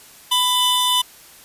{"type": "tone cluster", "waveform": "45% pulse", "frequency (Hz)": [996, 2991, 3556], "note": ["B5", "F#7", "A7"], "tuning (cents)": [14, 18, 18], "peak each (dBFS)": -20, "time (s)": [0.31, 1.02], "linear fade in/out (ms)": 10, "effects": ["white hiss -45 dBFS RMS until 1.44 s", "resampled to 32000 Hz"]}